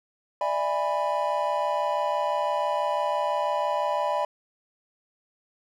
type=chord; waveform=triangle; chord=E dominant seventh; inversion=third; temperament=just; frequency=593.3 / 659.3 / 824.1 / 988.9 Hz; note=D5 / E5 / G#5 / B5; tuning=+18 / 0 / -14 / +2 cents; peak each=-26 / -30 / -28 / -26 dBFS; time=0.41-4.25 s; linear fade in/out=2 ms; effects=none